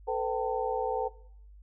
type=tone cluster; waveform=sine; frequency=442.2 / 503 / 774 / 896 Hz; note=A4 / B4 / G5 / A5; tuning=+9 / +32 / -22 / +31 cents; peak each=-32 / -32 / -34 / -34 dBFS; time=0.07-1.09 s; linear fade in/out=20 ms; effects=noise-tail reverb RT60 0.6 s tail -18 dB re dry + added 50 Hz sine -49 dBFS peak until 1.62 s